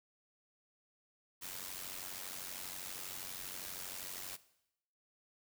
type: noise with amplitude modulation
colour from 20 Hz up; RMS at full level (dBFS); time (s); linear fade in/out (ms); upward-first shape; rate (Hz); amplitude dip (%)
white; -42; 1.41-4.37; 20; sine; 92.5; 70
effects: noise-tail reverb RT60 0.8 s tail -17 dB re dry